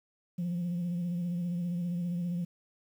sine tone with vibrato, 174.61 Hz, F3, in tune, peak -28 dBFS, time 0.38-2.45 s, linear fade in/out 10 ms, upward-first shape sine, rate 15 Hz, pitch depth 39 cents each way, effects tanh soft clip ceiling -28 dBFS + 10-bit

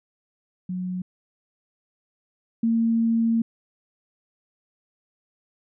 sine tone pair in turn, 182.6 / 228.4 Hz, F#3 / A#3, -23 / -35 cents, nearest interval major third, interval 388 cents, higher second, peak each -26 / -18 dBFS, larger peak second, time 0.69-1.02 / 2.63-3.42 s, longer second, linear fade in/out 5 ms, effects none

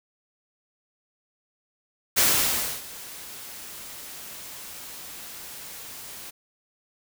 white noise with ADSR envelope, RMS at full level -19 dBFS, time 2.16-6.31 s, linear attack 22 ms, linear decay 630 ms, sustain -21 dB, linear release 15 ms, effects none

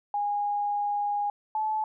sine tone pair in turn, 821 / 865.1 Hz, G#5 / A5, -20 / -30 cents, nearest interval minor second, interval 90 cents, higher second, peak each -25 dBFS, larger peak neither, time 0.14-1.3 / 1.55-1.84 s, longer first, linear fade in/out 2 ms, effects none

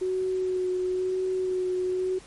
sine tone with vibrato, 370 Hz, F#4, in tune, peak -24 dBFS, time 0.01-2.19 s, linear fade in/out 10 ms, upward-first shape sine, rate 1 Hz, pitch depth 17 cents each way, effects pink hiss -50 dBFS RMS until 2.26 s + MP3 48 kbps

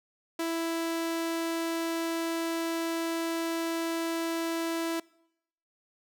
sawtooth tone, 330.9 Hz, E4, 7 cents sharp, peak -25 dBFS, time 0.39-5 s, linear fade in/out 5 ms, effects noise-tail reverb RT60 0.8 s tail -24 dB re dry

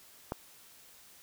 click, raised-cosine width 1 ms, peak -19 dBFS, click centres 0.321 s, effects white hiss -57 dBFS RMS until 1.22 s

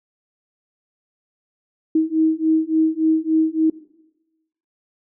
sine beating tone pair, 316.2 / 319.7 Hz, D#4 / D#4, +28 / +47 cents, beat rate 3.5 Hz, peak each -18 dBFS, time 1.95-3.7 s, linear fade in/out 5 ms, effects noise-tail reverb RT60 1.0 s tail -18 dB re dry

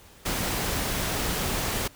pink noise, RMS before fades -28 dBFS, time 0.25-1.88 s, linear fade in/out 10 ms, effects pink hiss -52 dBFS RMS until 1.95 s

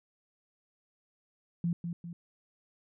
sine tone with echo, 171.1 Hz, F3, 35 cents flat, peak -27 dBFS, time 1.64-1.73 s, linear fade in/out 2 ms, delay 200 ms, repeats 2, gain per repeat -6 dB, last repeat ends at 2.13 s, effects none

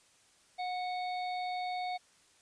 harmonic tone with a mistuned harmonic, 739 Hz, F#5, 2 cents flat, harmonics 1 / 3 / 5 / 6, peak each -34 / -44 / -48 / -50 dBFS, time 0.58-1.98 s, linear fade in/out 20 ms, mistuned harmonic 1, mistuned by -27 cents, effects white hiss -65 dBFS RMS until 2.41 s + resampled to 22050 Hz

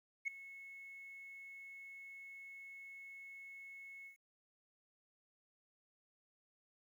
sine tone with ADSR envelope, 2192 Hz, C#7, 20 cents flat, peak -31 dBFS, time 0.25-4.17 s, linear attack 28 ms, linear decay 4 ms, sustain -19 dB, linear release 110 ms, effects tanh soft clip ceiling -32 dBFS + 12-bit

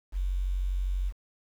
sine tone with quantisation, 46.25 Hz, F#1, in tune, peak -26 dBFS, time 0.12-1.13 s, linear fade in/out 50 ms, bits 9, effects none

